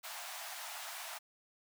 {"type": "high-pass noise", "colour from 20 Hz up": "pink", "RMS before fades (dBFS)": -45, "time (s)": [0.03, 1.19], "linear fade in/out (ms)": 20, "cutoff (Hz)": 630, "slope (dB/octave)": 96, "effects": []}